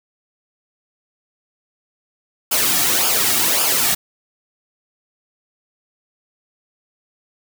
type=noise with flanger; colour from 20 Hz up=white; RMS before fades=-17 dBFS; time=2.51-3.95 s; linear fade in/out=10 ms; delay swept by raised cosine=0.5 to 2 ms; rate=1.8 Hz; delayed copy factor=-0.6; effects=none